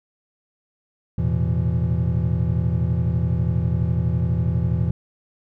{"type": "tone cluster", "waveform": "triangle", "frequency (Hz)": [82.1, 113.2, 125.3, 167.7], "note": ["E2", "A2", "B2", "E3"], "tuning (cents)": [-6, 50, 25, 30], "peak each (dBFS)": -22, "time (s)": [1.18, 4.91], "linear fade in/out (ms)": 5, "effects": []}